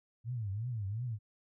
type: tone with vibrato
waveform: sine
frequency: 110 Hz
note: A2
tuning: in tune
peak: -34 dBFS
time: 0.24-1.19 s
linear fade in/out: 50 ms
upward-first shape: triangle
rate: 2.8 Hz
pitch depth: 270 cents each way
effects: none